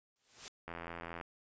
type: noise with exponential growth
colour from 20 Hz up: white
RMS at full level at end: -43 dBFS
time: 0.16-0.48 s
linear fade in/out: 0 ms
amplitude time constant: 69 ms
type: click train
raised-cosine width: 0.5 ms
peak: -28 dBFS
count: 46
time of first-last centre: 0.68-1.212 s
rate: 84.6 Hz
effects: resampled to 16000 Hz